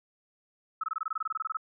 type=tone bursts; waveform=sine; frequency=1296 Hz; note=E6; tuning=30 cents flat; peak=-28 dBFS; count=16; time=0.81-1.571 s; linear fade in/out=5 ms; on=26 ms; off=23 ms; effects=none